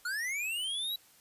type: linear sweep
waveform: square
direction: up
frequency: 1396.9 to 3951 Hz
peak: -33 dBFS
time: 0.05-0.96 s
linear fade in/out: 5 ms
effects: white hiss -61 dBFS RMS until 1.2 s + resampled to 32000 Hz